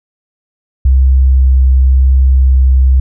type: tone with vibrato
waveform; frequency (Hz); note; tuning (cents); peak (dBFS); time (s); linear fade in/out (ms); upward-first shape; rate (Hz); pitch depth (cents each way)
sine; 65.41; C2; 0; -4; 0.85-3; 5; sine; 0.94; 8
effects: none